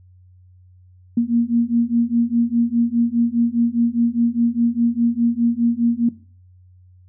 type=beating tone pair; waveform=sine; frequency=232.4 / 237.3 Hz; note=A#3 / A#3; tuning=-5 / +31 cents; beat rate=4.9 Hz; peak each=-18 dBFS; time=1.17-6.09 s; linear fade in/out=5 ms; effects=noise-tail reverb RT60 0.4 s tail -17 dB re dry + added 91 Hz sine -46 dBFS peak until 7.08 s